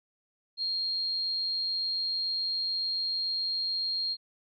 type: tone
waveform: sine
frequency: 4229 Hz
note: C8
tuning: 18 cents sharp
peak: -28 dBFS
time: 0.57-4.17 s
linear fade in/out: 50 ms
effects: none